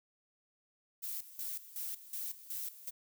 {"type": "noise with tremolo", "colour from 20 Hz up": "violet", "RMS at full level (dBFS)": -40, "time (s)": [1.02, 2.91], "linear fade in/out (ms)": 20, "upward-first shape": "square", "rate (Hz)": 2.7, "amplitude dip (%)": 80, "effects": []}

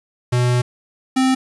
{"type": "tone pair in turn", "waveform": "square", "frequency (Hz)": [123.2, 261.1], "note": ["B2", "C4"], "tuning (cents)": [-4, -3], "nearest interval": "octave + minor second", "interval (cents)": 1301, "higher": "second", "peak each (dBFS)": [-15, -14], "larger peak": "second", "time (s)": [[0.32, 0.62], [1.16, 1.35]], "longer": "first", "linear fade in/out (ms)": 10, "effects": ["resampled to 24000 Hz", "7-bit"]}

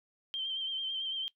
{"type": "tone with vibrato", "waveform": "sine", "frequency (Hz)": 3136, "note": "G7", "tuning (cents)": 0, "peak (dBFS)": -32, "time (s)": [0.34, 1.28], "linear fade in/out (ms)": 0, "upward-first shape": "triangle", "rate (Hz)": 9, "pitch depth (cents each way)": 45, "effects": ["noise-tail reverb RT60 0.1 s tail -18 dB re dry"]}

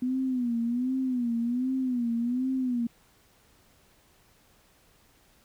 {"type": "tone with vibrato", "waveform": "sine", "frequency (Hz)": 246.9, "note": "B3", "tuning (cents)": 0, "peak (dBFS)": -25, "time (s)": [0.02, 2.87], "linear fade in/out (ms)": 5, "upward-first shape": "sine", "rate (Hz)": 1.3, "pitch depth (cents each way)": 110, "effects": ["pink hiss -62 dBFS RMS until 5.44 s"]}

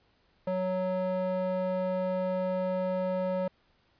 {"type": "tone with band-pass filter", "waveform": "square", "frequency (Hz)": 185, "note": "F#3", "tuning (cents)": 0, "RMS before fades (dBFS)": -30, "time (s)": [0.47, 3.48], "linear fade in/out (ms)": 5, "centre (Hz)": 550, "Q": 1.9, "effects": ["pink hiss -68 dBFS RMS until 3.99 s", "resampled to 11025 Hz"]}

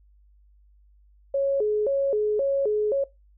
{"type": "tone with vibrato", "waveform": "sine", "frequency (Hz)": 483, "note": "B4", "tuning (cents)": -39, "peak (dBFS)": -20, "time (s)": [1.34, 3.04], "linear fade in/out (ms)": 5, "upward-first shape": "square", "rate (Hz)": 1.9, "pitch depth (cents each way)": 230, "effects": ["noise-tail reverb RT60 0.2 s tail -19 dB re dry", "added 50 Hz sine -54 dBFS peak until 3.37 s"]}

